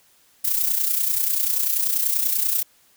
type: noise with amplitude modulation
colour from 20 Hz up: violet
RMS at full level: -19 dBFS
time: 0.44-2.63 s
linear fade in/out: 10 ms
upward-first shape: sine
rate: 30.3 Hz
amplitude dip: 60%
effects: white hiss -58 dBFS RMS until 2.96 s